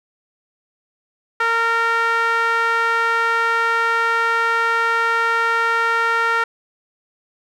sawtooth tone with band-pass filter, 460 Hz, A#4, 23 cents flat, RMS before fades -18 dBFS, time 1.4-6.44 s, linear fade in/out 5 ms, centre 1500 Hz, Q 3, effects none

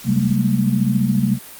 sine tone cluster, 131.7 / 191.1 / 205.2 / 226.9 Hz, C3 / G3 / G#3 / A#3, +12 / -44 / -21 / -47 cents, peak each -20 dBFS, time 0.04-1.39 s, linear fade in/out 50 ms, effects white hiss -38 dBFS RMS until 1.59 s + Opus 48 kbps

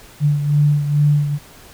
sine beating tone pair, 146.4 / 148.7 Hz, D3 / D3, -5 / +22 cents, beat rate 2.3 Hz, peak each -13 / -20 dBFS, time 0.2-1.39 s, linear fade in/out 50 ms, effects pink hiss -43 dBFS RMS until 1.73 s

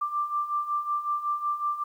sine beating tone pair, 1177 / 1182.4 Hz, D6 / D6, +3 / +11 cents, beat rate 5.4 Hz, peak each -32 / -27 dBFS, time 0.01-1.84 s, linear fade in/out 10 ms, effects 10-bit

